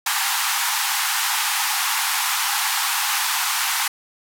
pink band-pass noise, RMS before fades -22 dBFS, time 0.06-3.88 s, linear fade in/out 5 ms, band 780 to 16000 Hz, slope 96 dB/octave, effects none

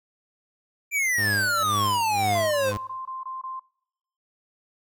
square exponential sweep, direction down, 2379 to 497.9 Hz, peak -22 dBFS, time 0.91-2.74 s, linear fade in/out 50 ms
square tone with exponential growth, 587.3 Hz, D5, in tune, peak -30 dBFS, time 1.03-1.63 s, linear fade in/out 1 ms, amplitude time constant 130 ms
sawtooth tone with tremolo, 102.8 Hz, G#2, 17 cents flat, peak -23 dBFS, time 1.18-2.77 s, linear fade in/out 0 ms, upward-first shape sine, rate 2 Hz, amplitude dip 90%
sine tone bursts, 1046.5 Hz, C6, in tune, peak -31 dBFS, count 7, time 2.35-3.596 s, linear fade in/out 5 ms, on 160 ms, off 21 ms
effects noise-tail reverb RT60 0.8 s tail -26 dB re dry

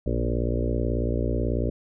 harmonic tone with a mistuned harmonic, 58.27 Hz, A#1, in tune, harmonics 1 / 2 / 4 / 5 / 6 / 7 / 8 / 9 / 10, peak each -26 / -29 / -32 / -33 / -34 / -34 / -35 / -36 / -36 dBFS, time 0.06-1.7 s, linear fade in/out 5 ms, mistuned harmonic 2, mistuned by +39 cents, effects none

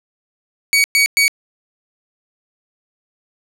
sawtooth tone bursts, 2252 Hz, C#7, 27 cents sharp, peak -7 dBFS, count 3, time 0.73-1.28 s, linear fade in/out 0 ms, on 110 ms, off 110 ms, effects low-pass 12000 Hz 12 dB/octave + 7-bit

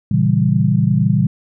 sine chord, A# diminished seventh, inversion none, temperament equal, 116.54 / 138.59 / 164.81 / 196 Hz, A#2 / C#3 / E3 / G3, 0 / 0 / 0 / 0 cents, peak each -17 dBFS, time 0.11-1.27 s, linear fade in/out 5 ms, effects none

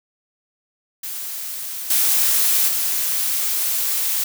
blue noise with level steps, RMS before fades -29 / -17 / -21 dBFS, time 1.03-4.24 s, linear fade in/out 5 ms, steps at 1.9 / 2.68 s, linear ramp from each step 5 ms, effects none

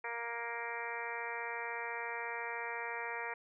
harmonic tone, 234.1 Hz, A#3, 8 cents sharp, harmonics 2 / 3 / 4 / 5 / 6 / 7 / 8 / 9 / 10, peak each -46 / -49 / -43 / -51 / -48 / -48 / -44 / -48 / -46 dBFS, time 0.04-3.34 s, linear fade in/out 5 ms, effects none

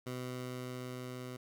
15% pulse tone with level ramp, 126.1 Hz, B2, 36 cents sharp, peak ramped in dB -32 to -36 dBFS, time 0.06-1.37 s, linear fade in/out 10 ms, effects none

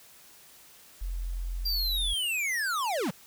sine tone, 43.65 Hz, F1, in tune, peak -30 dBFS, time 1.01-2.14 s, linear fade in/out 10 ms
square linear sweep, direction down, 4800 to 142.5 Hz, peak -28 dBFS, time 1.65-3.11 s, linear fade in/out 10 ms
effects white hiss -54 dBFS RMS until 3.26 s

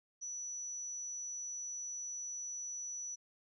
sine tone, 5920 Hz, F#8, in tune, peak -40 dBFS, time 0.21-3.16 s, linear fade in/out 20 ms, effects none

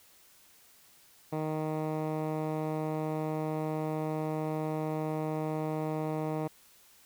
10% pulse tone with low-pass filter, 155.56 Hz, D#3, in tune, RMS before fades -33 dBFS, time 1.32-6.48 s, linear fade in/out 10 ms, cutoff 1200 Hz, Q 0.52, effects white hiss -60 dBFS RMS until 7.05 s

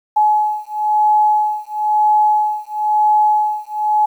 sine beating tone pair, 848 / 849 Hz, G#5 / G#5, +36 / +38 cents, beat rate 1 Hz, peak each -15 dBFS, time 0.16-4.06 s, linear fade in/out 10 ms, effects 8-bit

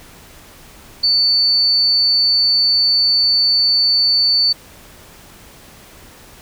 sine tone, 4500 Hz, C#8, 25 cents sharp, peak -11 dBFS, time 1.03-4.53 s, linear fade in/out 10 ms, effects pink hiss -42 dBFS RMS until 6.41 s

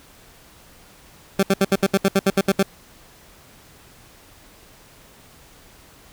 20% pulse tone bursts, 194.9 Hz, G3, 10 cents flat, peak -9 dBFS, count 12, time 1.39-2.629 s, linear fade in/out 5 ms, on 40 ms, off 69 ms, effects pink hiss -49 dBFS RMS until 6.12 s

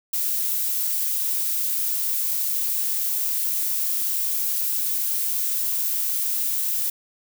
violet noise, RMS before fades -24 dBFS, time 0.13-6.9 s, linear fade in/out 5 ms, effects none

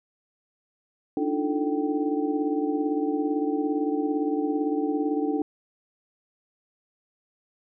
sine tone cluster, 293.1 / 310.8 / 346.8 / 438.7 / 775 Hz, D4 / D#4 / F4 / A4 / G5, -3 / -2 / -12 / -5 / -20 cents, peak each -26 / -29 / -34 / -30 / -35 dBFS, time 1.17-5.42 s, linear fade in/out 2 ms, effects none

